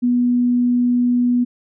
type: tone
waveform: sine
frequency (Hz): 244.5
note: B3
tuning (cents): -17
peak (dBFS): -13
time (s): 0.02-1.45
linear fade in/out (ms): 20
effects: none